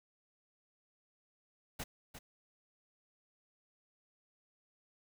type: noise with echo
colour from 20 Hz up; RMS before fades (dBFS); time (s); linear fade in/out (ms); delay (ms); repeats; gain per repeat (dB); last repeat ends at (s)
pink; -41; 1.79-1.84; 10; 350; 1; -9; 2.19
effects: none